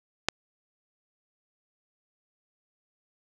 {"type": "click", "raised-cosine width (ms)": 0.2, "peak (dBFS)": -5, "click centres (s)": 0.286, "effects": []}